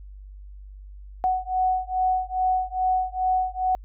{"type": "beating tone pair", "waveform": "sine", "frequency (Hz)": [742, 744.4], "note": ["F#5", "F#5"], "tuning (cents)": [5, 10], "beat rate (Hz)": 2.4, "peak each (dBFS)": -24, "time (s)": [1.24, 3.75], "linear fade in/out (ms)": 0, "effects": ["added 49 Hz sine -39 dBFS peak until 3.84 s"]}